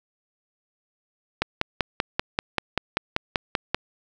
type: click train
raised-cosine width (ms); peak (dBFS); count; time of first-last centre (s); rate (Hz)
0.3; -5; 13; 1.42-3.746; 5.16
effects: none